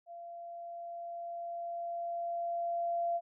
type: tone with level ramp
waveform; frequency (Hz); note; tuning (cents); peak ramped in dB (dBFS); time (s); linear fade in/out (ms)
sine; 686; F5; -31; -44 to -29; 0.06-3.21; 50
effects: none